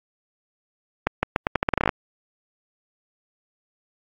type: accelerating click train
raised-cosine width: 0.5 ms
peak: -4 dBFS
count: 14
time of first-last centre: 1.07-1.892 s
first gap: 160 ms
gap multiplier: 0.82
effects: AAC 64 kbps